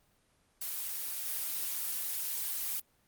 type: noise with level steps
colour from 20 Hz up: blue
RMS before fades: -37 / -35 dBFS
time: 0.61-2.8 s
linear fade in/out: 5 ms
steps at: 1.26 s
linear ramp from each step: 10 ms
effects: pink hiss -70 dBFS RMS until 3.07 s + Opus 24 kbps